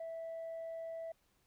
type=tone; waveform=sine; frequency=657 Hz; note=E5; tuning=6 cents flat; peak=-39 dBFS; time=0-1.12 s; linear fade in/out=5 ms; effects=tanh soft clip ceiling -39 dBFS + pink hiss -75 dBFS RMS until 1.46 s